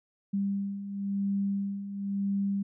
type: beating tone pair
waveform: sine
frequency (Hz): 197.8 / 198.77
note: G3 / G3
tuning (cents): +16 / +24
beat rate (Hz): 0.97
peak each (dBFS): -35 / -29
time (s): 0.33-2.63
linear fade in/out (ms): 10
effects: none